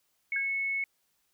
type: tone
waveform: sine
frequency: 2200 Hz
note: C#7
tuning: 14 cents flat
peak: -28 dBFS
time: 0.32-0.84 s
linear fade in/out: 2 ms
type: tone with exponential decay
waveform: sine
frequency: 1633 Hz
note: G#6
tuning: 30 cents flat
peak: -29 dBFS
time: 0.36-0.53 s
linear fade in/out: 2 ms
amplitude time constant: 36 ms
effects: white hiss -74 dBFS RMS until 1.33 s